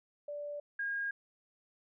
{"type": "tone pair in turn", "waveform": "sine", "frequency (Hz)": [584, 1626.2], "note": ["D5", "G#6"], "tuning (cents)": [-10, -37], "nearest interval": "octave + tritone", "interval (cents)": 1773, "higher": "second", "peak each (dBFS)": [-38, -33], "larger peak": "second", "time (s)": [[0.28, 0.6], [0.79, 1.11]], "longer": "neither", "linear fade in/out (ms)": 5, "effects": []}